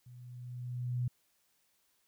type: tone with level ramp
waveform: sine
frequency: 123.47 Hz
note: B2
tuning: in tune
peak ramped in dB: -50 to -29 dBFS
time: 0.06-1.08 s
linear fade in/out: 5 ms
effects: white hiss -74 dBFS RMS until 2.07 s